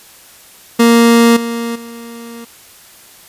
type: tone with level steps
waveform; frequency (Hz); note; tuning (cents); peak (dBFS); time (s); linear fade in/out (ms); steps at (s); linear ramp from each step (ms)
30% pulse; 233.1; A#3; 0; -3 / -15 / -26; 0.79-2.45; 10; 1.36 / 1.75; 10
effects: white hiss -41 dBFS RMS until 3.28 s + resampled to 32000 Hz